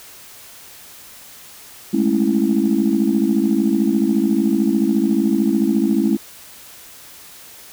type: chord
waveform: sine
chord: A major seventh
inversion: third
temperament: just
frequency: 206.2 / 220 / 275 / 330 Hz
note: G#3 / A3 / C#4 / E4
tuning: -12 / 0 / -14 / +2 cents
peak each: -19 dBFS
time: 1.93-6.17 s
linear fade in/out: 10 ms
effects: tanh soft clip ceiling -5 dBFS + white hiss -41 dBFS RMS until 7.72 s

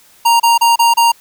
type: tone bursts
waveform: square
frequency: 932.3 Hz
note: A#5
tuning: in tune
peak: -8 dBFS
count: 5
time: 0.25-1.12 s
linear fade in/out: 10 ms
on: 150 ms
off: 30 ms
effects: white hiss -47 dBFS RMS until 1.2 s

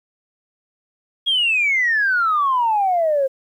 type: exponential sweep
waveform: sine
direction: down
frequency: 3322 to 523.3 Hz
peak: -14 dBFS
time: 1.26-3.28 s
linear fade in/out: 20 ms
effects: tanh soft clip ceiling -10 dBFS + 9-bit

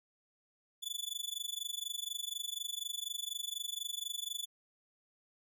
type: tone with amplitude modulation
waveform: sawtooth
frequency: 3465 Hz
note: A7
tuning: 27 cents flat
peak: -31 dBFS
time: 0.82-4.46 s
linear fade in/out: 20 ms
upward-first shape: sine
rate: 24.1 Hz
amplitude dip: 95%
effects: none

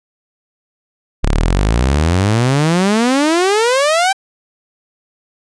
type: exponential sweep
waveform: sawtooth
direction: up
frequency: 32.7 to 794 Hz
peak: -7 dBFS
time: 1.23-4.13 s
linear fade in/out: 10 ms
effects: resampled to 22050 Hz

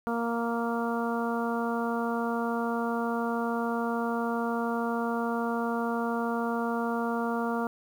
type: harmonic tone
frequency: 233.1 Hz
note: A#3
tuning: in tune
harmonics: 1 / 2 / 3 / 4 / 5 / 6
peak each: -30 / -33 / -35 / -36 / -37 / -38 dBFS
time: 0.07-7.67 s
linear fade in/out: 0 ms
effects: 9-bit

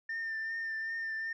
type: tone with vibrato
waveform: sine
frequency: 1800 Hz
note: A6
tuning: 39 cents sharp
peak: -32 dBFS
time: 0.09-1.33 s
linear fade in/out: 5 ms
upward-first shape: triangle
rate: 2.6 Hz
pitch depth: 27 cents each way
effects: tanh soft clip ceiling -32 dBFS

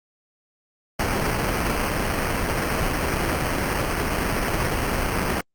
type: noise with sample-and-hold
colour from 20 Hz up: pink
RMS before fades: -23 dBFS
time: 0.99-5.41 s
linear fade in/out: 5 ms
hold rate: 3675 Hz
effects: Opus 48 kbps

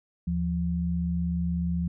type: tone pair together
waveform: sine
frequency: 76.9 / 173.11 Hz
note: D#2 / F3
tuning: -20 / -15 cents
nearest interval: octave + major second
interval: 1405 cents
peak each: -30 / -26 dBFS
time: 0.27-1.88 s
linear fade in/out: 5 ms
effects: none

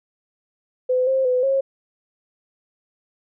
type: tone with pitch steps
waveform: sine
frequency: 507 / 529 / 503 / 541 Hz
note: B4 / C5 / B4 / C#5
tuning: +45 / +19 / +32 / -42 cents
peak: -16 dBFS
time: 0.89-1.61 s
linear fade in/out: 10 ms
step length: 180 ms
effects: none

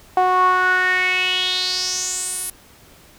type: tone with band-pass filter sweep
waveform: sawtooth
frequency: 367.6 Hz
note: F#4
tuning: 11 cents flat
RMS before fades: -19 dBFS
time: 0.17-2.5 s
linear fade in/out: 2 ms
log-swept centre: 810 to 11000 Hz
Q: 5.3
effects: pink hiss -48 dBFS RMS until 3.18 s

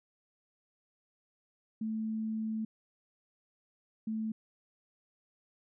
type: tone bursts at uneven times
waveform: sine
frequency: 219.7 Hz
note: A3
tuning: 2 cents flat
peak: -32 dBFS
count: 2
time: 1.81-2.65 / 4.07-4.32 s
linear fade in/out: 5 ms
effects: none

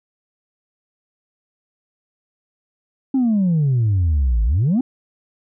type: exponential two-way sweep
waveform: sine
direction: down then up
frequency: 274.7 to 51.91 to 274.7 Hz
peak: -12 dBFS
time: 3.14-4.81 s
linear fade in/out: 5 ms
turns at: 4.44 s
effects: tanh soft clip ceiling -12 dBFS

